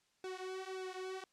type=tone with flanger; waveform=sawtooth; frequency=375.2 Hz; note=F#4; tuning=24 cents sharp; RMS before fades=-44 dBFS; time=0.24-1.24 s; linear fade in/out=2 ms; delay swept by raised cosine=0.99 to 4.29 ms; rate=1.8 Hz; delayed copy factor=-1; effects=white hiss -75 dBFS RMS until 1.32 s + low-pass 7000 Hz 12 dB/octave